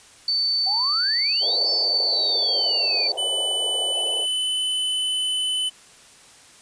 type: tone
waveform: sine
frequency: 4531 Hz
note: C#8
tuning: 37 cents sharp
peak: -19 dBFS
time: 0.28-3.12 s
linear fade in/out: 2 ms
type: exponential two-way sweep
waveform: sine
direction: up then down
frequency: 740 to 5274 to 2356 Hz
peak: -28 dBFS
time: 0.66-3.08 s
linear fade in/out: 10 ms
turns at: 1.7 s
type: band-pass noise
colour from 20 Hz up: white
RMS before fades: -34 dBFS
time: 1.4-4.27 s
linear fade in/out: 50 ms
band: 390 to 780 Hz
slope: 48 dB/octave
type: tone with pitch glide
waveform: square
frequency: 3000 to 3017 Hz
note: F#7 to F#7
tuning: +23 to +33 cents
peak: -22 dBFS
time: 3.17-5.7 s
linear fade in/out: 20 ms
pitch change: +10 cents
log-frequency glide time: 3.89-4.48 s
effects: white hiss -49 dBFS RMS until 6.61 s + resampled to 22050 Hz